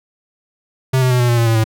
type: tone with pitch steps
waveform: square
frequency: 130.9 / 127.84 / 124.84 / 121.92 / 119.07 / 116.28 / 113.56 / 110.9 Hz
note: C3 / C3 / B2 / B2 / A#2 / A#2 / A#2 / A2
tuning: +1 / -40 / +19 / -22 / +37 / -4 / -45 / +14 cents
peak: -12 dBFS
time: 0.93-1.642 s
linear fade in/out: 10 ms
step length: 89 ms
effects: none

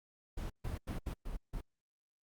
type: noise bursts at uneven times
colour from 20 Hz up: brown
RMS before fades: -39 dBFS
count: 6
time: 0.37-0.5 / 0.64-0.78 / 0.87-0.99 / 1.06-1.14 / 1.25-1.37 / 1.53-1.61 s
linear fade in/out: 10 ms
effects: Opus 48 kbps

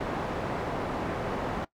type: low-pass noise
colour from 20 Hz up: white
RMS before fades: -32 dBFS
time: 0-1.65 s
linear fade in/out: 10 ms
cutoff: 850 Hz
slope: 12 dB/octave
effects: noise-tail reverb RT60 0.1 s tail -19 dB re dry

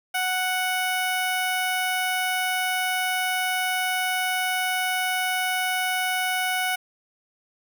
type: tone with notch filter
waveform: 10% pulse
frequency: 740 Hz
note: F#5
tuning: in tune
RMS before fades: -25 dBFS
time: 0.14-6.76 s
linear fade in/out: 10 ms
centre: 4200 Hz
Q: 1.5
effects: none

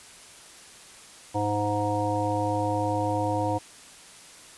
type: harmonic tone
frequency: 103.83 Hz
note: G#2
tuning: in tune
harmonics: 1 / 3 / 5 / 7 / 9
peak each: -30 / -30 / -30 / -30 / -30 dBFS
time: 1.34-3.59 s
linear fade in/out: 20 ms
effects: white hiss -48 dBFS RMS until 4.57 s + resampled to 24000 Hz

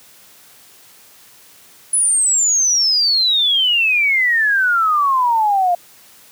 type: exponential sweep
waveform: sine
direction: down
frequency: 10180 to 690 Hz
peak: -12 dBFS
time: 1.93-5.75 s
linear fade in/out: 5 ms
effects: white hiss -46 dBFS RMS until 6.31 s + high-pass 80 Hz 12 dB/octave

